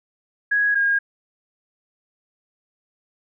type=tone pair in turn; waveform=sine; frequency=1661.2 / 1626.1 Hz; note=G#6 / G#6; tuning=0 / -37 cents; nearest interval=unison; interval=37 cents; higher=first; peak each=-16 dBFS; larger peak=neither; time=0.51-0.75 / 0.75-0.99 s; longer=neither; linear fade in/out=10 ms; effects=none